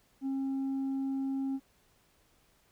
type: tone with tanh clipping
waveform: triangle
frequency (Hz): 269.7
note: C#4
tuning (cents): -47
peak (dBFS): -31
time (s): 0.21-1.6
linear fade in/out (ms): 50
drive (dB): 7
effects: pink hiss -68 dBFS RMS until 2.71 s